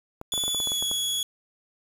clicks, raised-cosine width 1 ms, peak -22 dBFS, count 11, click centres 0.214 / 0.338 / 0.378 / 0.438 / 0.48 / 0.547 / 0.602 / 0.673 / 0.719 / 0.825 / 0.914 s
sawtooth tone with pitch glide, 3444 to 3363 Hz, A7 to G#7, -38 to +21 cents, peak -22 dBFS, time 0.32-1.23 s, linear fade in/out 2 ms, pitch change -41 cents, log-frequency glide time 0.51-0.84 s
effects resampled to 32000 Hz + 7-bit

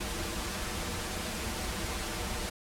pink noise with comb filter, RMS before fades -35 dBFS, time 0-2.5 s, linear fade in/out 10 ms, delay 7.3 ms, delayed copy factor -0.65, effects low-pass 11000 Hz 12 dB/octave

